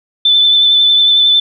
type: tone with vibrato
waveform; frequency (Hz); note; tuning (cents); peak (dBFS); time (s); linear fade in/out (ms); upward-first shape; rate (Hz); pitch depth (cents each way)
sine; 3520; A7; 0; -6; 0.25-1.4; 5; triangle; 11; 24
effects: none